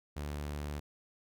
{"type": "tone", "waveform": "sawtooth", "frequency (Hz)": 73.42, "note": "D2", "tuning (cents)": 0, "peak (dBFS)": -33, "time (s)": [0.16, 0.8], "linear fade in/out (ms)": 10, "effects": []}